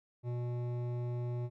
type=tone with hard clipping; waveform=triangle; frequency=121.5 Hz; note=B2; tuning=28 cents flat; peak=-36 dBFS; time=0.23-1.5 s; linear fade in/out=50 ms; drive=16 dB; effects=none